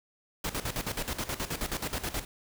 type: noise with tremolo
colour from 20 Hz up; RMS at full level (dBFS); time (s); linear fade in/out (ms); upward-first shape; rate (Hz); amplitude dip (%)
pink; -32; 0.44-2.25; 5; square; 9.4; 75
effects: none